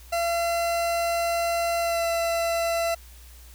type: tone with pitch glide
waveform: 40% pulse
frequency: 680 to 672.6 Hz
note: F5 to E5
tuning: -46 to +35 cents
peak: -22 dBFS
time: 0.12-2.95 s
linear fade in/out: 10 ms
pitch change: -19 cents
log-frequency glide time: 1.8-2.05 s
effects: added 60 Hz sine -45 dBFS peak until 3.54 s + white hiss -52 dBFS RMS until 3.54 s